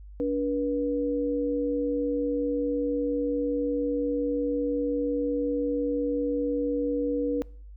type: tone pair together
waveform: sine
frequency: 287.1 / 482.8 Hz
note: D4 / B4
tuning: -39 / -39 cents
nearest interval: major sixth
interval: 900 cents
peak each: -27 dBFS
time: 0.2-7.42 s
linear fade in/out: 0 ms
effects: noise-tail reverb RT60 0.5 s tail -24 dB re dry + added 50 Hz sine -42 dBFS peak until 7.76 s